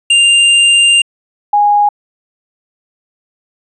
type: tone pair in turn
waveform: square / sine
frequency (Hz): 2794 / 824.7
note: F7 / G#5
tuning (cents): 0 / -12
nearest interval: octave + major sixth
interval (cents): 2112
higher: first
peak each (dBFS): -6 / -6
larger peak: neither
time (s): 0.1-1.02 / 1.53-1.89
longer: first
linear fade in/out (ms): 5
effects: resampled to 24000 Hz